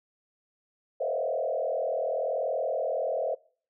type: tone with frequency modulation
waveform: sine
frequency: 587.3 Hz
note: D5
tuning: in tune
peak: -26 dBFS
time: 1-3.35 s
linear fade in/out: 10 ms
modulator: 40.8 Hz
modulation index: 2.4
effects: noise-tail reverb RT60 0.5 s tail -25 dB re dry